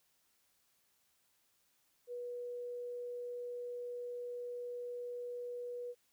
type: tone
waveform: sine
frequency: 486.6 Hz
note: B4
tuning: 26 cents flat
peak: -40 dBFS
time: 2.07-5.95 s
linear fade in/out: 50 ms
effects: white hiss -75 dBFS RMS until 6.12 s